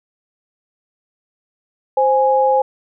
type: tone pair together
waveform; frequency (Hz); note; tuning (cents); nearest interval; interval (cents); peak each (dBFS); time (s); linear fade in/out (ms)
sine; 523.9 / 830.6; C5 / G#5; +2 / 0; minor sixth; 798; -14 / -14; 1.97-2.62; 5
effects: none